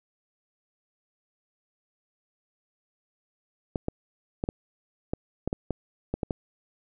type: clicks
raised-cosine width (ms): 2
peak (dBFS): -14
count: 11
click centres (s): 3.758 / 3.884 / 4.439 / 4.489 / 5.135 / 5.476 / 5.529 / 5.707 / 6.14 / 6.232 / 6.308
effects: none